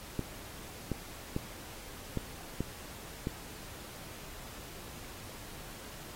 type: clicks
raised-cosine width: 3 ms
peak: -19 dBFS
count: 6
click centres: 0.193 / 0.917 / 1.364 / 2.173 / 2.606 / 3.271 s
effects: pink hiss -48 dBFS RMS until 6.15 s + AAC 48 kbps